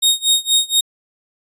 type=tone with tremolo; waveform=sawtooth; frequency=3729 Hz; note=A#7; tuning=in tune; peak=-7 dBFS; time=0.02-0.81 s; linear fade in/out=10 ms; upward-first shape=sine; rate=4.2 Hz; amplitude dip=95%; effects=resampled to 32000 Hz